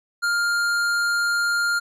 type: tone with hard clipping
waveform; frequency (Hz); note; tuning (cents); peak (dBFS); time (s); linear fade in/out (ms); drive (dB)
triangle; 1404; F6; +9; -21; 0.22-1.8; 20; 16
effects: none

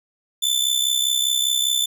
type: tone with amplitude modulation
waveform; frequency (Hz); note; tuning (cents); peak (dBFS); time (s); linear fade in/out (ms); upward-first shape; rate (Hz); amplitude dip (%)
sawtooth; 3520; A7; 0; -12; 0.42-1.86; 10; sine; 65; 70
effects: none

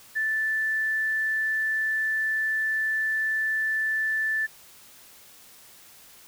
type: tone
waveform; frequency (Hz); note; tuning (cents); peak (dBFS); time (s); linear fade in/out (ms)
sine; 1758; A6; -2; -23; 0.15-4.47; 20
effects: white hiss -51 dBFS RMS until 6.27 s

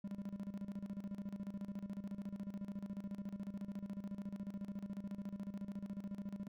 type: tone with tremolo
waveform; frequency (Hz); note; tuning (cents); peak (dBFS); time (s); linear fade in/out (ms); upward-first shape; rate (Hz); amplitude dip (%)
triangle; 199.3; G3; +29; -38; 0.04-6.48; 5; square; 14; 75
effects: none

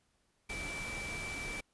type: tone in noise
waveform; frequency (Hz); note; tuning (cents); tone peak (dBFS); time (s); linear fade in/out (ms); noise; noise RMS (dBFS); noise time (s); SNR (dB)
sine; 2322; D7; -20; -40; 0.49-1.61; 10; pink; -43; 0.49-1.61; 0
effects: pink hiss -75 dBFS RMS until 1.73 s + resampled to 24000 Hz

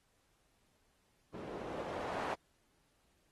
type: noise with low-pass filter sweep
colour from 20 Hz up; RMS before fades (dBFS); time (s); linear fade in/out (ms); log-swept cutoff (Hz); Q
blue; -42; 1.34-2.34; 2; 360 to 840; 1.2
effects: pink hiss -75 dBFS RMS until 3.31 s + AAC 32 kbps

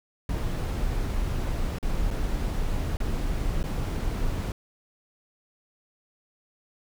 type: noise with dropouts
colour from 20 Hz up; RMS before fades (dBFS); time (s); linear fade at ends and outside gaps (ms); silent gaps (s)
brown; -27; 0.29-4.52; 2; 1.786-1.827 / 2.106-2.11 / 2.97-3.002 / 3.63-3.639
effects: none

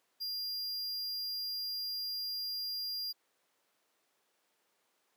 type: tone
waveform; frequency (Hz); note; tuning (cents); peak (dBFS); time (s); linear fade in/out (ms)
square; 4800; D8; +37; -36; 0.2-3.13; 20
effects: pink hiss -75 dBFS RMS until 5.16 s + high-pass 400 Hz 12 dB/octave

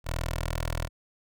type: tone with notch filter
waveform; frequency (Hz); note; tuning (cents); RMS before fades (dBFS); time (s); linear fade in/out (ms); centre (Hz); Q
10% pulse; 40.84; E1; -15; -31; 0.04-0.89; 50; 220; 0.6
effects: none

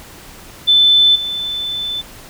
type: tone with level steps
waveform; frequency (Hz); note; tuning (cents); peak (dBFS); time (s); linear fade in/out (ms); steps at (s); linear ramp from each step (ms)
sine; 3520; A7; 0; -7 / -19; 0.67-2.02; 20; 1.15; 10
effects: pink hiss -38 dBFS RMS until 2.29 s

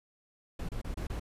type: noise bursts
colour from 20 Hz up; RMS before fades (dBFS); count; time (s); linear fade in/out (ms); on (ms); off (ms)
brown; -36; 5; 0.59-1.197; 5; 99; 28
effects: resampled to 32000 Hz

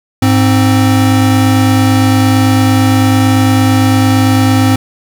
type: tone pair together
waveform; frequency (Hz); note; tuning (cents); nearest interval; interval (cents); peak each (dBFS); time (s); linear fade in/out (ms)
square; 103.83 / 262.6; G#2 / C4; 0 / +6; octave + major third; 1606; -10; 0.22-4.76; 5
effects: none

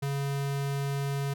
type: tone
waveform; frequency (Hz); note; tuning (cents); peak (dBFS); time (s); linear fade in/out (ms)
square; 139.7; C#3; +14; -29; 0.02-1.34; 10
effects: none

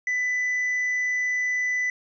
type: tone with tanh clipping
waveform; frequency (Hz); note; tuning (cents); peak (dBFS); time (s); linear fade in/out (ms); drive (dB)
triangle; 1994; B6; +16; -23; 0.07-1.9; 2; 7
effects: resampled to 16000 Hz

